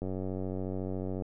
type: click train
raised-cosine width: 2 ms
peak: -23 dBFS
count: 114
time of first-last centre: 0.02-1.222 s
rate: 94 Hz
effects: none